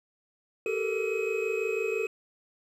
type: tone cluster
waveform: triangle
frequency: 386.8 / 439.1 / 465.1 / 2538 Hz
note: G4 / A4 / A#4 / D#7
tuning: -23 / -4 / -4 / +34 cents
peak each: -31 / -28 / -33 / -33 dBFS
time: 0.66-2.07 s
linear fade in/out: 2 ms
effects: none